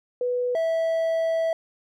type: tone pair in turn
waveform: sine / triangle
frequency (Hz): 493.3 / 654.5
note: B4 / E5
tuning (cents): -2 / -13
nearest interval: perfect fourth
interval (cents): 489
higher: second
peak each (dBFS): -22 / -19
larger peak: second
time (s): 0.21-0.55 / 0.55-1.53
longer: second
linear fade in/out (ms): 2
effects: none